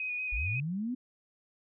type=tone with vibrato; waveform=sine; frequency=2489 Hz; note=D#7; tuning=in tune; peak=-32 dBFS; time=0-0.6 s; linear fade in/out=2 ms; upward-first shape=square; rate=5.4 Hz; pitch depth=20 cents each way
type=linear sweep; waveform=sine; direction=up; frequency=41.05 to 259.4 Hz; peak=-31 dBFS; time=0.32-0.95 s; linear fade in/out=10 ms
effects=none